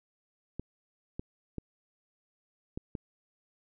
clicks, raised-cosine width 3 ms, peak -23 dBFS, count 5, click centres 0.596 / 1.195 / 1.583 / 2.775 / 2.952 s, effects none

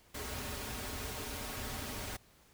pink noise with comb filter, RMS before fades -41 dBFS, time 0.14-2.17 s, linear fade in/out 10 ms, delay 5.9 ms, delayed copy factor -0.65, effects pink hiss -64 dBFS RMS until 2.53 s

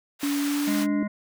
pink high-pass noise, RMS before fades -34 dBFS, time 0.19-0.87 s, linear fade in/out 50 ms, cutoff 1000 Hz, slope 12 dB/octave
sine tone with pitch glide, 285.3 to 292 Hz, C#4 to D4, +50 to -10 cents, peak -23 dBFS, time 0.23-1.03 s, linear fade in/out 2 ms, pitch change +40 cents, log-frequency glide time 0.37-0.76 s
harmonic tone, 207.7 Hz, G#3, in tune, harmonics 1 / 3 / 5 / 7 / 9 / 10, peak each -26 / -36 / -41 / -44 / -45 / -43 dBFS, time 0.67-1.08 s, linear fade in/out 10 ms
effects none

